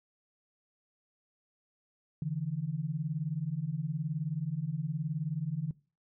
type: beating tone pair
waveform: sine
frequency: 142.7 / 161.7 Hz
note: D3 / E3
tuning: -49 / -33 cents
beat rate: 19 Hz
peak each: -34 / -34 dBFS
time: 2.22-5.71 s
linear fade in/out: 2 ms
effects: noise-tail reverb RT60 0.4 s tail -22 dB re dry